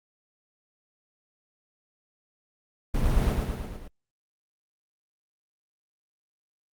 brown noise with echo, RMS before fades -25 dBFS, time 2.94-3.33 s, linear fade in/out 5 ms, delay 110 ms, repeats 5, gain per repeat -3 dB, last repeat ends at 3.88 s, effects Opus 32 kbps

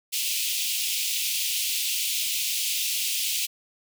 pink high-pass noise, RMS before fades -27 dBFS, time 0.12-3.47 s, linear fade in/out 20 ms, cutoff 2500 Hz, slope 48 dB/octave, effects none

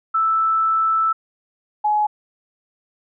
sine tone pair in turn, 1318.5 / 843.2 Hz, E6 / G#5, 0 / +26 cents, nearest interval minor sixth, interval 774 cents, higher first, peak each -15 dBFS, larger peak neither, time 0.14-1.13 / 1.84-2.07 s, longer first, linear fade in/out 10 ms, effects none

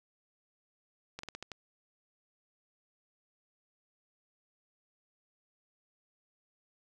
slowing click train, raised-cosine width 0.2 ms, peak -24 dBFS, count 6, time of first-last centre 1.19-1.517 s, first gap 44 ms, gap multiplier 1.2, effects none

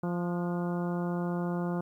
harmonic tone with a mistuned harmonic, 174.61 Hz, F3, in tune, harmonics 1 / 2 / 3 / 4 / 5 / 6 / 7 / 8, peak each -30 / -36 / -40 / -42 / -44 / -46 / -47 / -48 dBFS, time 0.03-1.81 s, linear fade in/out 5 ms, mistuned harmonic 8, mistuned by +45 cents, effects 11-bit

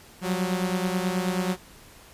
sawtooth beating tone pair, 180.9 / 190.2 Hz, F#3 / F#3, -39 / +48 cents, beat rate 9.3 Hz, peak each -22 / -25 dBFS, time 0.21-1.57 s, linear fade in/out 50 ms, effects pink hiss -50 dBFS RMS until 2.13 s + resampled to 32000 Hz

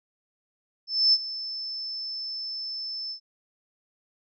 sine tone with ADSR envelope, 5274 Hz, E8, in tune, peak -15 dBFS, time 0.87-3.2 s, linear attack 260 ms, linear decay 44 ms, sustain -16 dB, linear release 91 ms, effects none

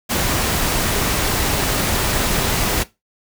pink noise, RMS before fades -19 dBFS, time 0.09-2.84 s, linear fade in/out 20 ms, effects noise-tail reverb RT60 0.2 s tail -17 dB re dry

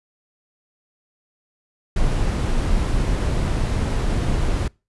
brown noise, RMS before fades -20 dBFS, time 1.96-4.68 s, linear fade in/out 5 ms, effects noise-tail reverb RT60 0.3 s tail -26 dB re dry + resampled to 24000 Hz

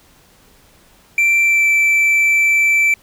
triangle tone with pitch glide, 2349 to 2329 Hz, D7 to D7, 0 to -15 cents, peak -9 dBFS, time 1.18-2.94 s, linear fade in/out 2 ms, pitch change -15 cents, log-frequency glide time 1.41-1.67 s, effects pink hiss -50 dBFS RMS until 3.02 s

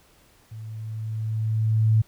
sine tone with level ramp, 110 Hz, A2, in tune, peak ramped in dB -35 to -14 dBFS, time 0.51-2.02 s, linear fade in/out 10 ms, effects pink hiss -58 dBFS RMS until 2.07 s

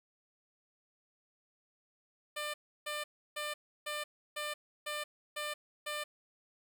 10% pulse tone bursts, 597 Hz, D5, 28 cents sharp, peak -28 dBFS, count 8, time 2.36-6.04 s, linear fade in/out 10 ms, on 180 ms, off 320 ms, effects none

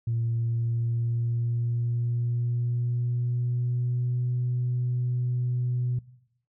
sine tone with pitch glide, 115.9 to 123.5 Hz, A#2 to B2, -10 to 0 cents, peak -23 dBFS, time 0.07-5.99 s, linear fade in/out 5 ms, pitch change +110 cents, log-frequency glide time 0.31-4.27 s, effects noise-tail reverb RT60 0.8 s tail -20 dB re dry + tanh soft clip ceiling -20 dBFS

